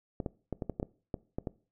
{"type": "clicks", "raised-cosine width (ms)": 2, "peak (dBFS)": -20, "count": 10, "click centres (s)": [0.202, 0.262, 0.527, 0.622, 0.697, 0.799, 0.829, 1.142, 1.385, 1.472], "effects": ["noise-tail reverb RT60 0.4 s tail -21 dB re dry"]}